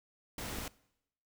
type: noise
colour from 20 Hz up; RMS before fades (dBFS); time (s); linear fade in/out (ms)
pink; -41; 0.38-0.68; 2
type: click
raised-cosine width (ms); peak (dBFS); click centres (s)
2; -27; 0.586
effects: noise-tail reverb RT60 0.8 s tail -22 dB re dry